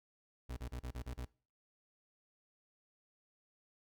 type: tone bursts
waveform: 35% pulse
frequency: 62 Hz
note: B1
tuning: 7 cents sharp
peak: -39 dBFS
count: 7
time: 0.49-1.255 s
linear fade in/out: 10 ms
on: 81 ms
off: 33 ms
effects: noise-tail reverb RT60 0.4 s tail -22 dB re dry